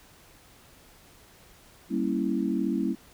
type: chord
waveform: sine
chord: G diminished seventh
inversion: none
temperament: equal with one note detuned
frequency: 196 / 233.1 / 275.6 / 329.6 Hz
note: G3 / Bb3 / Db4 / Fb4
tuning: 0 / 0 / -10 / 0 cents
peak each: -30 dBFS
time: 1.89-2.96 s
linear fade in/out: 50 ms
effects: pink hiss -55 dBFS RMS until 3.13 s